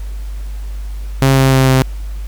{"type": "tone with pitch steps", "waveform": "sawtooth", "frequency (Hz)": [134.7, 133.46, 132.23, 131.02], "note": ["C#3", "C3", "C3", "C3"], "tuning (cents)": [-49, 35, 19, 3], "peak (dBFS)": -4, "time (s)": [1.22, 1.82], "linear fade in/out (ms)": 0, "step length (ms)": 150, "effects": ["added 50 Hz sine -21 dBFS peak until 2.27 s", "pink hiss -43 dBFS RMS until 2.27 s"]}